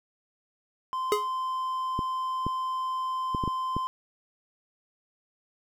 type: tone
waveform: triangle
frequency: 1036 Hz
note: C6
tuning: 17 cents flat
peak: -26 dBFS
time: 0.93-3.87 s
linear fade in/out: 0 ms
type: tone with exponential decay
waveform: square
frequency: 418.5 Hz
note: G#4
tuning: 13 cents sharp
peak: -19 dBFS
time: 1.12-1.28 s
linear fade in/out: 1 ms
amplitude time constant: 34 ms
type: clicks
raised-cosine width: 3 ms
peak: -17 dBFS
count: 6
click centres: 1.991 / 2.466 / 3.348 / 3.438 / 3.477 / 3.766 s
effects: none